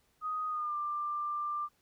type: tone with pitch glide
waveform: sine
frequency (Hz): 1248 to 1186.8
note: D#6 to D6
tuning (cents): +5 to +18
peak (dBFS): -32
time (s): 0.21-1.69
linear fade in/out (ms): 50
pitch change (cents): -87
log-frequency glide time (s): 0.48-0.76
effects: pink hiss -72 dBFS RMS until 1.81 s